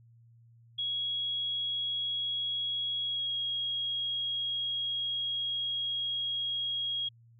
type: tone with pitch glide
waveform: sine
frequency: 3322 to 3286 Hz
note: G#7 to G#7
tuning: 0 to -19 cents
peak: -30 dBFS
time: 0.78-7.09 s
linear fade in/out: 10 ms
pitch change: -19 cents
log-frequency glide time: 3.04-3.35 s
effects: added 116 Hz sine -56 dBFS peak until 7.39 s